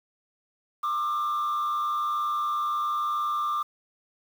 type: tone with frequency modulation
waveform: sine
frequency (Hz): 1193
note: D6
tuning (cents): +27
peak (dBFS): -22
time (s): 0.83-3.63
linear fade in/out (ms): 10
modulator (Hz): 101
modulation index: 0.6
effects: tanh soft clip ceiling -24 dBFS + 8-bit